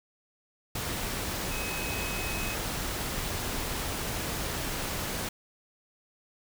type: tone in noise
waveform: sine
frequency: 2544 Hz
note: D#7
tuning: 38 cents sharp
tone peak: -37 dBFS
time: 1.51-2.55 s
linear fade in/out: 5 ms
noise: pink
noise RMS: -33 dBFS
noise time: 0.75-5.29 s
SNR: -7 dB
effects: none